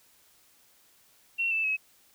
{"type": "tone with pitch steps", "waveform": "sine", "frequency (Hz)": [2724, 2643, 2565], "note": ["F7", "E7", "E7"], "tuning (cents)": [-44, 4, -48], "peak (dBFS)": -25, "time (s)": [1.38, 1.77], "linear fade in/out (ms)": 20, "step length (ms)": 130, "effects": ["white hiss -62 dBFS RMS until 2.14 s"]}